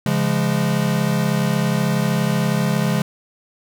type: chord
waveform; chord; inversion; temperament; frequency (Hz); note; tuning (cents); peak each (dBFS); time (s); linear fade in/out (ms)
square; Db major; none; equal with one note detuned; 138.59 / 171.12 / 207.7; Db3 / F3 / Ab3; 0 / -35 / 0; -22; 0.06-3.02; 2
effects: none